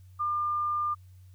sine tone, 1200 Hz, D6, 37 cents sharp, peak -26 dBFS, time 0.19-0.95 s, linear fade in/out 20 ms, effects added 92 Hz sine -49 dBFS peak until 1.34 s + white hiss -70 dBFS RMS until 1.34 s

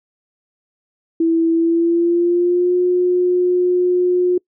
sine tone with pitch glide, 329.6 to 359.4 Hz, E4 to F4, 0 to +50 cents, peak -12 dBFS, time 1.2-4.38 s, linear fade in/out 5 ms, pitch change +150 cents, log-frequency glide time 1.52-2.76 s, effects noise-tail reverb RT60 0.1 s tail -26 dB re dry

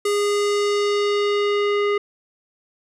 square tone with low-pass filter sweep, 410 Hz, G#4, 22 cents flat, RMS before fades -20 dBFS, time 0.05-1.98 s, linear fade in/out 5 ms, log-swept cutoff 9900 to 2300 Hz, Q 1.3, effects none

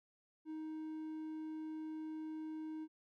triangle tone, 313.3 Hz, D#4, 12 cents sharp, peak -40 dBFS, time 0.45-2.88 s, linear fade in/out 50 ms, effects none

